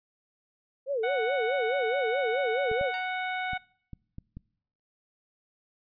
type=tone with vibrato; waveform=sine; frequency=499.6 Hz; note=B4; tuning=20 cents sharp; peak=-26 dBFS; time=0.86-2.92 s; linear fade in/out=50 ms; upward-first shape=sine; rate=4.7 Hz; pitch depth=230 cents each way
type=harmonic tone; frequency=740 Hz; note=F#5; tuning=in tune; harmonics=1 / 2 / 3 / 4 / 5; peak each=-32 / -35 / -36 / -47 / -45 dBFS; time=1.03-3.58 s; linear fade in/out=10 ms
type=clicks; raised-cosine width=5 ms; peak=-28 dBFS; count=6; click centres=2.715 / 2.812 / 3.533 / 3.933 / 4.184 / 4.37 s
type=tone with exponential decay; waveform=5% pulse; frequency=926 Hz; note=A#5; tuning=12 cents flat; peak=-25 dBFS; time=2.94-3.17 s; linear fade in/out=0 ms; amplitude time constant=48 ms
effects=noise-tail reverb RT60 0.7 s tail -25 dB re dry + resampled to 11025 Hz